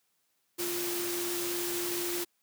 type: tone in noise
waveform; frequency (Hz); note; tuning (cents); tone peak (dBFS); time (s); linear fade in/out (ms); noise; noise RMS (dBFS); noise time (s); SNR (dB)
sine; 349.2; F4; 0; -34; 0.58-2.25; 20; white; -35; 0.58-2.25; -2
effects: white hiss -75 dBFS RMS until 2.42 s + high-pass 100 Hz 12 dB/octave